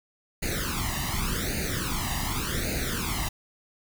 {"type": "noise with flanger", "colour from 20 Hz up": "pink", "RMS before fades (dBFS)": -29, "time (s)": [0.42, 3.29], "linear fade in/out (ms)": 10, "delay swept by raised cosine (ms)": [0.45, 1.05], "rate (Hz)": 0.87, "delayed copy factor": 0.9, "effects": []}